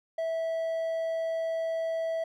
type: tone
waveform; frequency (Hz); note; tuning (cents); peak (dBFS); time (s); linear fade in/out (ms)
triangle; 654; E5; -14; -26; 0.18-2.24; 5
effects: none